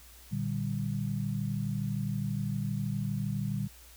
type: chord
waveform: sine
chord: G minor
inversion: first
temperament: equal with one note detuned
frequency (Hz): 116.54 / 148.97 / 196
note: Bb2 / D3 / G3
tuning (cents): 0 / +25 / 0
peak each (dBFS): -34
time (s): 0.31-3.68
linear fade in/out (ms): 20
effects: added 60 Hz sine -54 dBFS peak until 3.96 s + white hiss -55 dBFS RMS until 3.96 s